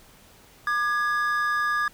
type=tone pair together; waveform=triangle; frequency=1200 / 1669.8 Hz; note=D6 / G#6; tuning=+37 / +9 cents; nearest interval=tritone; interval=572 cents; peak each=-23 dBFS; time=0.67-1.88 s; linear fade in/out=2 ms; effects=pink hiss -53 dBFS RMS until 1.93 s